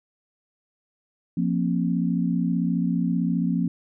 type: chord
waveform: sine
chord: F suspended fourth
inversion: none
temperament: equal with one note detuned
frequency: 174.61 / 233.1 / 268.2 Hz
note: F3 / Bb3 / C4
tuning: 0 / 0 / +43 cents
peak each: -23 / -26 / -27 dBFS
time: 1.37-3.68 s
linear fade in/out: 5 ms
effects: none